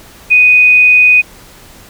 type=tone; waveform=sine; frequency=2489 Hz; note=D#7; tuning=in tune; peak=-3 dBFS; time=0.3-1.22 s; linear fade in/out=20 ms; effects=pink hiss -38 dBFS RMS until 1.89 s